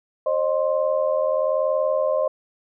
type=tone cluster; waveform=sine; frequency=532 / 613 / 1052 Hz; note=C5 / D#5 / C6; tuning=+29 / -26 / +9 cents; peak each=-22 / -21 / -30 dBFS; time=0.26-2.28 s; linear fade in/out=5 ms; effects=none